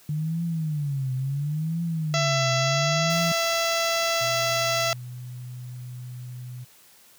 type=tone with vibrato; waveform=sine; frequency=148 Hz; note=D3; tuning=14 cents sharp; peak=-24 dBFS; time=0.09-3.32 s; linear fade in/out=2 ms; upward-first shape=triangle; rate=0.72 Hz; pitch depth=250 cents each way
type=harmonic tone; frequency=668 Hz; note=E5; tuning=23 cents sharp; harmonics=1 / 2 / 3 / 4 / 5 / 6 / 7 / 8 / 9 / 10; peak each=-26 / -29 / -31 / -32 / -33 / -34 / -34 / -35 / -36 / -36 dBFS; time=2.14-4.93 s; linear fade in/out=0 ms
type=noise; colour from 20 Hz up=white; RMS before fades=-39 dBFS; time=3.1-4.93 s; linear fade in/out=0 ms
type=tone with pitch glide; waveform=sine; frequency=123.47 to 124.26 Hz; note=B2 to B2; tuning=0 to +11 cents; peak=-34 dBFS; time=4.2-6.65 s; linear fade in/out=20 ms; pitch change=+11 cents; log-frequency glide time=5.01-5.26 s
effects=white hiss -54 dBFS RMS until 7.18 s + high-pass 60 Hz 12 dB/octave

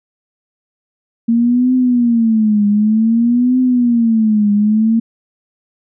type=tone with vibrato; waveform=sine; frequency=228.9 Hz; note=A#3; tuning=31 cents flat; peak=-9 dBFS; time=1.28-5 s; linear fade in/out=10 ms; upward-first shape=triangle; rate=0.54 Hz; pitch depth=200 cents each way; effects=none

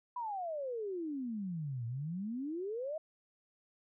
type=exponential two-way sweep; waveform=sine; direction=down then up; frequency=1005 to 113.2 to 650 Hz; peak=-36 dBFS; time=0.16-2.98 s; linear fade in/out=5 ms; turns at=1.86 s; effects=none

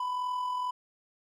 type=tone with amplitude modulation; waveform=triangle; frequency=997 Hz; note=B5; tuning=16 cents sharp; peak=-26 dBFS; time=0-0.71 s; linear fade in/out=5 ms; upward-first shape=sine; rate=42.1 Hz; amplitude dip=40%; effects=none

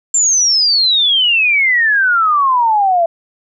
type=exponential sweep; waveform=sine; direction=down; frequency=7390 to 660 Hz; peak=-9 dBFS; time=0.14-3.06 s; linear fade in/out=5 ms; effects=none

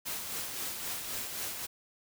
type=noise with tremolo; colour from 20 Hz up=white; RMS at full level=-36 dBFS; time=0.05-1.67 s; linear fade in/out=20 ms; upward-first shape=sine; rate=3.8 Hz; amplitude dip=40%; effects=none

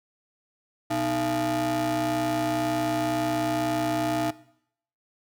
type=ring-modulated tone; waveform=35% pulse; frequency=185.6 Hz; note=F#3; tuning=6 cents sharp; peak=-20 dBFS; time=0.9-4.31 s; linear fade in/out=10 ms; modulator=495 Hz; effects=noise-tail reverb RT60 0.7 s tail -18 dB re dry

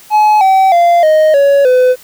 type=tone with pitch steps; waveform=triangle; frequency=850 / 766.1 / 690.4 / 622.2 / 560.8 / 505.4 Hz; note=G#5 / G5 / F5 / D#5 / C#5 / B4; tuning=+40 / -40 / -20 / 0 / +20 / +40 cents; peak=-3 dBFS; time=0.1-1.96 s; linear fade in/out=50 ms; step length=310 ms; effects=white hiss -39 dBFS RMS until 2.03 s

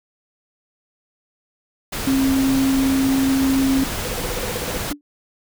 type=noise; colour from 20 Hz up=pink; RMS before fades=-26 dBFS; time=1.92-4.93 s; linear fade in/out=10 ms
type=tone; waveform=sine; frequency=268 Hz; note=C4; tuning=42 cents sharp; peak=-15 dBFS; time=2.07-3.84 s; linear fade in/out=5 ms
type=tone bursts; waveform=triangle; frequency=493.9 Hz; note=B4; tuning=in tune; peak=-24 dBFS; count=12; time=4.05-4.766 s; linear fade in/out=0 ms; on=23 ms; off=40 ms
type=tone with exponential decay; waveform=sine; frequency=290.6 Hz; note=D4; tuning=18 cents flat; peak=-18 dBFS; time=4.91-5.01 s; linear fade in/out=1 ms; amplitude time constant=20 ms
effects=none

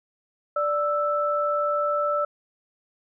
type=tone pair together; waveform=sine; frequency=587.3 / 1320.5 Hz; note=D5 / E6; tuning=0 / +3 cents; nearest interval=octave + major second; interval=1403 cents; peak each=-24 dBFS; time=0.56-2.25 s; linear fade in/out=5 ms; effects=none

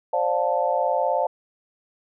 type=chord; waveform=sine; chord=D minor seventh; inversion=third; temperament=just; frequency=528.6 / 587.3 / 704.8 / 881 Hz; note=C5 / D5 / F5 / A5; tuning=+18 / 0 / +16 / +2 cents; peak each=-25 dBFS; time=0.13-1.27 s; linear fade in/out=5 ms; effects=none

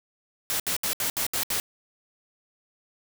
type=noise bursts; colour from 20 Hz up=white; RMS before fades=-27 dBFS; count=7; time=0.5-1.6 s; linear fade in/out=0 ms; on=98 ms; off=69 ms; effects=none

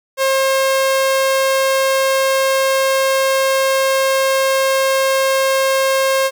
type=tone; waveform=sawtooth; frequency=535 Hz; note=C5; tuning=38 cents sharp; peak=-9 dBFS; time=0.17-6.31 s; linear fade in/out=50 ms; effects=none

